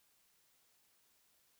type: silence
effects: white hiss -73 dBFS RMS until 1.59 s